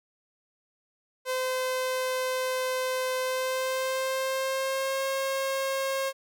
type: tone with pitch glide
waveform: sawtooth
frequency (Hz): 514 to 538.9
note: C5 to C#5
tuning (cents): -31 to -49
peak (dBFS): -23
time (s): 1.25-6.13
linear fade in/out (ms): 50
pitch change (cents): +82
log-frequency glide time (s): 3.2-5.05
effects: none